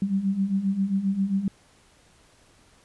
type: beating tone pair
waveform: sine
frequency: 190 / 197.5 Hz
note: F#3 / G3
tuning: +46 / +13 cents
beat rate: 7.5 Hz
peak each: -28 / -23 dBFS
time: 0.02-1.48 s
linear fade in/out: 2 ms
effects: pink hiss -58 dBFS RMS until 2.84 s + resampled to 24000 Hz